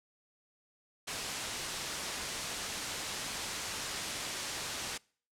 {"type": "low-pass noise", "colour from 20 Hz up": "white", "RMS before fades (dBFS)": -39, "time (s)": [1.07, 4.98], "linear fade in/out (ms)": 10, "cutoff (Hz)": 7300, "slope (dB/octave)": 12, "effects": ["noise-tail reverb RT60 0.5 s tail -26 dB re dry", "low-pass 12000 Hz 12 dB/octave"]}